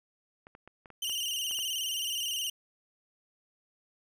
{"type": "clicks", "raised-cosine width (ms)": 0.5, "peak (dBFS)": -34, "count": 8, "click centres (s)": [0.469, 0.551, 0.676, 0.858, 0.903, 1.096, 1.511, 1.589]}
{"type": "tone with vibrato", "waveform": "sawtooth", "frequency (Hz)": 2960, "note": "F#7", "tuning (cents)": 0, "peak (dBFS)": -28, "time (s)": [1.02, 2.5], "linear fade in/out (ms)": 5, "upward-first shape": "square", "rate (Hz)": 19, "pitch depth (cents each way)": 64}
{"effects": []}